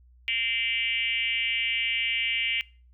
sine tone with frequency modulation, 2566 Hz, E7, 47 cents flat, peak -24 dBFS, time 0.28-2.61 s, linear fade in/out 0 ms, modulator 244 Hz, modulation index 2, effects noise-tail reverb RT60 0.4 s tail -24 dB re dry + added 61 Hz sine -53 dBFS peak until 2.93 s

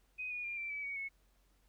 sine tone with pitch steps, 2506 / 2452 / 2398 / 2346 / 2295 / 2246 / 2197 Hz, D#7 / D#7 / D7 / D7 / D7 / C#7 / C#7, +12 / -26 / +36 / -2 / -40 / +22 / -16 cents, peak -38 dBFS, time 0.18-1.09 s, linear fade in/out 20 ms, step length 130 ms, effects added 46 Hz sine -69 dBFS peak until 1.68 s + pink hiss -75 dBFS RMS until 1.68 s

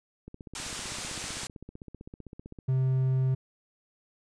click train, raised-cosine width 3 ms, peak -30 dBFS, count 37, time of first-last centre 0.28-2.588 s, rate 15.6 Hz
white low-pass noise, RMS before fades -38 dBFS, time 0.55-1.47 s, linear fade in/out 2 ms, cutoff 9000 Hz, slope 48 dB/octave
triangle tone, 130.81 Hz, C3, in tune, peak -21 dBFS, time 2.68-3.35 s, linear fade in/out 10 ms
effects none

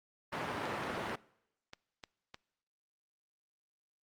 white band-pass noise, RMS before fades -38 dBFS, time 0.32-1.16 s, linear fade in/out 10 ms, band 100 to 1500 Hz, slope 12 dB/octave
clicks, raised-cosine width 0.2 ms, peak -29 dBFS, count 7, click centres 0.655 / 0.696 / 0.836 / 1.096 / 1.734 / 2.038 / 2.344 s
effects noise-tail reverb RT60 0.8 s tail -22 dB re dry + Opus 48 kbps

